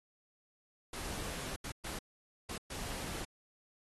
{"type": "noise bursts at uneven times", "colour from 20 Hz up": "pink", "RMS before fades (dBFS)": -42, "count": 5, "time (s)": [[0.93, 1.56], [1.64, 1.72], [1.84, 1.99], [2.49, 2.58], [2.7, 3.25]], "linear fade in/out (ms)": 5, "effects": ["AAC 32 kbps"]}